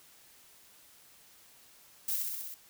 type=noise with echo; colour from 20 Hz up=violet; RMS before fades=-32 dBFS; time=2.08-2.16 s; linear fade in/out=5 ms; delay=64 ms; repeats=6; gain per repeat=-2 dB; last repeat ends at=2.544 s; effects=white hiss -59 dBFS RMS until 2.69 s